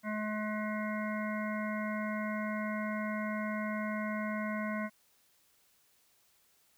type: harmonic tone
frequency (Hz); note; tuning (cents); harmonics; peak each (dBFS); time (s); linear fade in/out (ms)
213.1; G#3; +45; 1 / 3 / 5 / 7 / 9 / 10; -35 / -40 / -42 / -43 / -45 / -45; 0.03-4.9; 50
effects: white hiss -69 dBFS RMS until 6.77 s